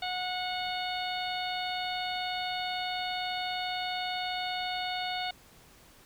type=harmonic tone; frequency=731 Hz; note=F#5; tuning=21 cents flat; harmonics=1 / 2 / 3 / 4 / 5 / 6; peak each=-34 / -41 / -40 / -40 / -39 / -42 dBFS; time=0.02-5.31 s; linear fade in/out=5 ms; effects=pink hiss -57 dBFS RMS until 6.05 s